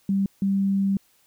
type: tone pair in turn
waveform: sine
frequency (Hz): 196 / 196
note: G3 / G3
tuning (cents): 0 / 0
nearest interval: unison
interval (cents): 0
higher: neither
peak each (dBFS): -19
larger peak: neither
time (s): 0.09-0.26 / 0.42-0.97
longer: second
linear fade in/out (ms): 2
effects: white hiss -62 dBFS RMS until 1.26 s